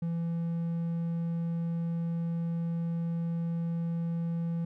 triangle tone, 167.8 Hz, E3, 31 cents sharp, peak -27 dBFS, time 0.02-4.65 s, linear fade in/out 5 ms, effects none

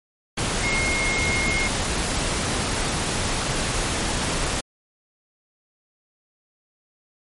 sine tone in noise, 2149 Hz, C7, 46 cents sharp, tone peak -23 dBFS, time 0.63-1.68 s, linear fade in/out 10 ms, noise pink, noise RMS -24 dBFS, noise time 0.37-4.61 s, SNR -2 dB, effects MP3 48 kbps

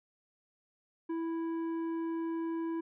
sine tone with tanh clipping, 329.6 Hz, E4, in tune, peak -34 dBFS, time 1.09-2.81 s, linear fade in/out 10 ms, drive 9 dB, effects none

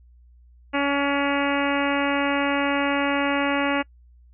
harmonic tone, 282 Hz, C#4, 30 cents sharp, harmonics 1 / 2 / 3 / 4 / 5 / 6 / 7 / 8 / 9 / 10, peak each -24 / -27 / -29 / -30 / -31 / -32 / -32 / -33 / -34 / -34 dBFS, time 0.73-3.83 s, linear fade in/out 20 ms, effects noise-tail reverb RT60 0.1 s tail -26 dB re dry + added 60 Hz sine -49 dBFS peak until 4.33 s

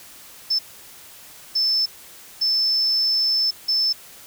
sine tone bursts at uneven times, 5274 Hz, E8, in tune, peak -17 dBFS, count 4, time 0.5-0.59 / 1.55-1.86 / 2.41-3.51 / 3.68-3.93 s, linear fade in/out 10 ms, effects white hiss -44 dBFS RMS until 4.26 s

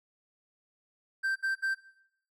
triangle tone bursts, 1566 Hz, G6, 2 cents flat, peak -25 dBFS, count 3, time 1.23-1.75 s, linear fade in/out 20 ms, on 130 ms, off 65 ms, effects noise-tail reverb RT60 0.7 s tail -17 dB re dry

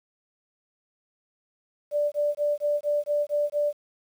sine tone bursts, 587.3 Hz, D5, in tune, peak -21 dBFS, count 8, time 1.91-3.73 s, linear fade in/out 50 ms, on 210 ms, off 20 ms, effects 9-bit

